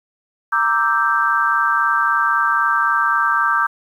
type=chord; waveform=sine; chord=E half-diminished seventh; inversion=second; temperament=equal; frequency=932.3 / 1174.7 / 1318.5 / 1568 Hz; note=Bb5 / D6 / E6 / G6; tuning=0 / 0 / 0 / 0 cents; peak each=-23 / -18 / -21 / -18 dBFS; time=0.52-3.67 s; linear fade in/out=10 ms; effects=8-bit